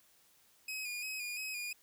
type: tone with vibrato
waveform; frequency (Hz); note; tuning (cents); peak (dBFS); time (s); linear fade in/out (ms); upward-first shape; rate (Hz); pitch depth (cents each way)
sawtooth; 2489; D#7; 0; -35; 0.68-1.73; 5; square; 2.9; 38
effects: white hiss -67 dBFS RMS until 1.82 s